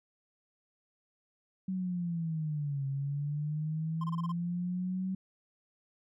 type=linear two-way sweep; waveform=sine; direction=down then up; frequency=189.8 to 136 to 189.8 Hz; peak=-31 dBFS; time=1.68-5.15 s; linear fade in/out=5 ms; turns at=2.86 s
type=tone bursts; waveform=triangle; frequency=1046.5 Hz; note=C6; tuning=in tune; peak=-35 dBFS; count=6; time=4.01-4.32 s; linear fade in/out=5 ms; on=30 ms; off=26 ms
effects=none